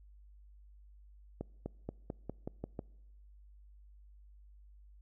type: accelerating click train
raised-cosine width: 2 ms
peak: -25 dBFS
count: 8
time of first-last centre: 1.41-2.792 s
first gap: 250 ms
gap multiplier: 0.92
effects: noise-tail reverb RT60 1.0 s tail -25 dB re dry + added 50 Hz sine -55 dBFS peak until 5.01 s